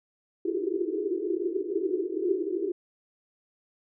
pink band-pass noise, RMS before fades -29 dBFS, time 0.45-2.72 s, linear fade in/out 5 ms, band 330 to 410 Hz, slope 96 dB/octave, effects none

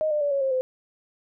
sine tone with pitch steps, 622.3 / 599 / 576.6 / 555 / 534.3 / 514.3 Hz, D#5 / D5 / D5 / C#5 / C5 / C5, 0 / +34 / -32 / +2 / +36 / -30 cents, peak -21 dBFS, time 0.01-0.61 s, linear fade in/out 0 ms, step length 100 ms, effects none

